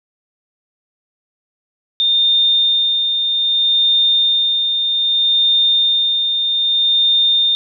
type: tone with tremolo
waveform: sine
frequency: 3630 Hz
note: A#7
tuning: 47 cents flat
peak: -10 dBFS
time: 2-7.55 s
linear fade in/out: 0 ms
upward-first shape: sine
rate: 0.63 Hz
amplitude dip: 40%
effects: none

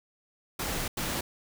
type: noise bursts at uneven times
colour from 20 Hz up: pink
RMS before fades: -32 dBFS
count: 2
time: 0.59-0.88 / 0.97-1.21 s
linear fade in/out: 5 ms
effects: none

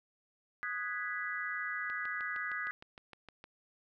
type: chord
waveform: sine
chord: G# minor seventh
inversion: second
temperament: equal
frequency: 1244.5 / 1480 / 1661.2 / 1975.5 Hz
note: D#6 / F#6 / G#6 / B6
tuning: 0 / 0 / 0 / 0 cents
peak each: -42 / -42 / -39 / -40 dBFS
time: 0.63-2.71 s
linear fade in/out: 0 ms
type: click train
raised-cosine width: 0.3 ms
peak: -33 dBFS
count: 11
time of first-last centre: 1.9-3.441 s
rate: 6.49 Hz
effects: none

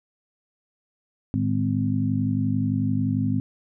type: harmonic tone with a mistuned harmonic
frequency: 51.4 Hz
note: G#1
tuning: 17 cents flat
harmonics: 2 / 3 / 4 / 5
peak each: -25 / -29 / -27 / -25 dBFS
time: 1.34-3.4 s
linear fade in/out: 0 ms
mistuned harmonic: 2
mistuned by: +82 cents
effects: none

